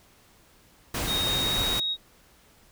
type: noise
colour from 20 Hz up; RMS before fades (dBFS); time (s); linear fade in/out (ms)
pink; -30; 0.94-1.8; 5
type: tone with pitch glide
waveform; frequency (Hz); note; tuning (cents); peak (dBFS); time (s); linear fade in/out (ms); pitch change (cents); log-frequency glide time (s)
sine; 3729 to 3775; A#7 to A#7; 0 to +21; -25; 1.06-1.97; 50; +21; 1.35-1.55
effects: pink hiss -58 dBFS RMS until 2.71 s